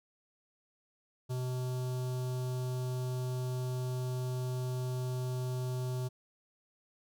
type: tone with notch filter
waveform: square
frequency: 126.8 Hz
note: B2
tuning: 46 cents sharp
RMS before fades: -35 dBFS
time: 1.29-6.09 s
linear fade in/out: 20 ms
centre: 2000 Hz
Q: 0.68
effects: none